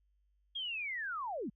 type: linear sweep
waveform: sine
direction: down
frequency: 3299 to 164.7 Hz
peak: -36 dBFS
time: 0.55-1.5 s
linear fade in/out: 10 ms
effects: added 50 Hz sine -70 dBFS peak until 1.55 s